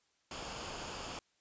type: noise with comb filter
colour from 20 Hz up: pink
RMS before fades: -43 dBFS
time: 0.31-1.19 s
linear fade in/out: 2 ms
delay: 0.51 ms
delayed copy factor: -0.5
effects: white hiss -75 dBFS RMS until 1.4 s + resampled to 16000 Hz